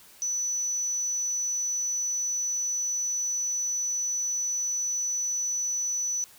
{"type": "tone", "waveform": "sine", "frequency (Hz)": 5960, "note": "F#8", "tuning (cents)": 12, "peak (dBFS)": -26, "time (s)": [0.22, 6.24], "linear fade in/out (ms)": 0, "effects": ["white hiss -53 dBFS RMS until 6.38 s"]}